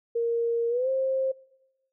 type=tone with pitch glide; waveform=sine; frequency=466.2 to 529.4 Hz; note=A#4 to C5; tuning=0 to +20 cents; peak=-23 dBFS; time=0.15-1.32 s; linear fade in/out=10 ms; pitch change=+220 cents; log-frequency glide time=0.69-0.89 s; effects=noise-tail reverb RT60 1.0 s tail -24 dB re dry